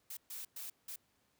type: noise bursts at uneven times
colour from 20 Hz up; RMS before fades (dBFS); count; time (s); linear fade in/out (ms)
blue; -45; 4; 0.1-0.17 / 0.3-0.45 / 0.56-0.7 / 0.88-0.96; 5
effects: pink hiss -75 dBFS RMS until 1.39 s + high-pass 80 Hz 12 dB/octave

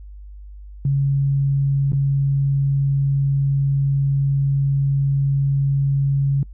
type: tone with dropouts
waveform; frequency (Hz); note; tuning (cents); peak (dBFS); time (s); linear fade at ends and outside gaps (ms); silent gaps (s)
sine; 138.59; C#3; 0; -15; 0.85-6.43; 2; 1.92-1.931
effects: noise-tail reverb RT60 0.1 s tail -25 dB re dry + added 50 Hz sine -35 dBFS peak until 6.53 s

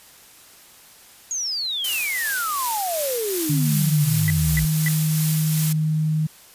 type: exponential sweep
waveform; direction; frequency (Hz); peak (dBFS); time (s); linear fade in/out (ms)
sine; down; 6760 to 57.7; -23; 1.31-4.65; 0
type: noise with tremolo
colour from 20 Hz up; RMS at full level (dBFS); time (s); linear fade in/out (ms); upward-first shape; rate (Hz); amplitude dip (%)
blue; -24; 1.84-5.73; 5; triangle; 2.7; 35
type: tone with pitch glide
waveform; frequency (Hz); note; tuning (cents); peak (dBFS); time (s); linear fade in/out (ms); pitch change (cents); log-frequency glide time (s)
sine; 150 to 155.56; D3 to D#3; +37 to 0; -18; 3.49-6.27; 10; +63; 4.04-4.12
type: tone bursts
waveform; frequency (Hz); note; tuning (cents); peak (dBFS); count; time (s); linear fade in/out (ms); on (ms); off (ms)
sine; 1975.5; B6; 0; -21; 3; 4.28-4.883; 0; 21; 270
effects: white hiss -48 dBFS RMS until 6.54 s + resampled to 32000 Hz

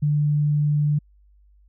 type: tone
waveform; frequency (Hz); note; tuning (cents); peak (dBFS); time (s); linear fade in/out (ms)
sine; 148; D3; +14; -17; 0.02-0.99; 10
effects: added 50 Hz sine -52 dBFS peak until 1.68 s

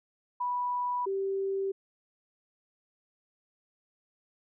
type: tone pair in turn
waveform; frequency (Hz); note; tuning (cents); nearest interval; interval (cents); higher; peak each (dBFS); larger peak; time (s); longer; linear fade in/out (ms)
sine; 983 / 389.4; B5 / G4; -8 / -12; octave + major third; 1604; first; -28 / -28; neither; 0.4-1.06 / 1.06-1.72; neither; 10
effects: none

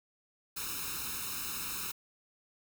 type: noise with comb filter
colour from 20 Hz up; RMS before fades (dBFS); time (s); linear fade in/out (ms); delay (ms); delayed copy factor
white; -38; 0.56-1.92; 10; 0.76; +0.9
effects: none

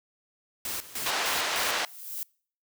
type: noise with tremolo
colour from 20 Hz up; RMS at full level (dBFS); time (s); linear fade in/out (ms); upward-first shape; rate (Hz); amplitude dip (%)
white; -33; 0.65-1.81; 2; square; 3.3; 80
type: band-pass noise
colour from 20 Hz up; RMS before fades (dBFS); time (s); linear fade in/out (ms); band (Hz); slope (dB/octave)
pink; -29; 1.06-1.85; 2; 750 to 5600; 12
type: noise with exponential growth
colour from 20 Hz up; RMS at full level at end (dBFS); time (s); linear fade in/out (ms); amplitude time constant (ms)
violet; -32; 1.4-2.23; 0; 180
effects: noise-tail reverb RT60 0.5 s tail -26 dB re dry

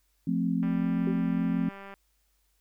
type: chord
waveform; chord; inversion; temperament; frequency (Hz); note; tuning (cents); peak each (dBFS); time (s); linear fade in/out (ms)
sine; F major; none; equal; 174.61 / 220 / 261.6; F3 / A3 / C4; 0 / 0 / 0; -28 / -30 / -29; 0.27-1.69; 5
type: click train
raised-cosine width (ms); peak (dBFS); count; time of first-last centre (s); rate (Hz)
0.5; -30; 259; 0.63-1.94; 197
type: tone with exponential decay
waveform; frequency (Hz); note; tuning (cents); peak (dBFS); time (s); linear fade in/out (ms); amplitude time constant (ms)
sine; 382.3; G4; -43; -28; 1.07-1.28; 2; 45
effects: added 50 Hz sine -70 dBFS peak until 2.6 s + white hiss -73 dBFS RMS until 2.6 s

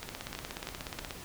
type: two click trains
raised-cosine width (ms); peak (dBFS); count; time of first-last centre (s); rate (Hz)
0.2; -20 / -20; 18 / 4; 0.09-1.108 / 0.03-0.992; 16.7 / 3.12
effects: pink hiss -46 dBFS RMS until 1.24 s

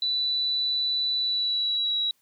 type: tone with pitch glide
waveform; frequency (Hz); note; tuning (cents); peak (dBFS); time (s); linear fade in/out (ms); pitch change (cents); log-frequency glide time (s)
sine; 3971 to 3880; B7 to B7; +9 to -31; -23; 0.02-2.11; 2; -40; 1.17-1.99
effects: white hiss -68 dBFS RMS until 2.21 s + high-pass 80 Hz 12 dB/octave

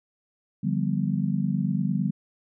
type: chord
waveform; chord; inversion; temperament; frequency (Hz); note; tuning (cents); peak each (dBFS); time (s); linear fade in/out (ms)
sine; G dominant seventh; second; just; 147 / 176.4 / 196 / 245; D3 / F3 / G3 / B3; +2 / +18 / 0 / -14; -28 / -29 / -26 / -31; 0.63-2.11; 10
effects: none

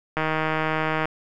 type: click train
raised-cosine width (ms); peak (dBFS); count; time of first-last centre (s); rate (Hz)
0.5; -9; 140; 0.17-1.055; 157
effects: none

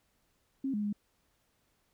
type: tone with pitch steps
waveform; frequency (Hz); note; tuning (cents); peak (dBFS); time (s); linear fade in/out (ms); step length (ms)
sine; 269.8 / 208.7 / 206.2; C#4 / G#3 / G#3; -47 / +9 / -12; -30; 0.64-0.928; 5; 96
effects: pink hiss -74 dBFS RMS until 1.93 s

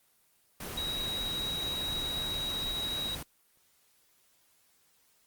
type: tone in noise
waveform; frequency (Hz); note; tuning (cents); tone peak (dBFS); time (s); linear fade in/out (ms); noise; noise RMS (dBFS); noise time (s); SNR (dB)
sine; 3831; A#7; +47; -32; 0.77-3.15; 5; pink; -39; 0.6-3.23; +4
effects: white hiss -68 dBFS RMS until 5.26 s + Opus 24 kbps

